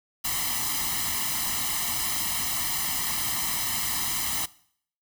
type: noise with comb filter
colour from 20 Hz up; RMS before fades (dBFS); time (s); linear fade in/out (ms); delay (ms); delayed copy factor
white; -28; 0.24-4.46; 10; 0.99; +0.85
effects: noise-tail reverb RT60 0.6 s tail -20 dB re dry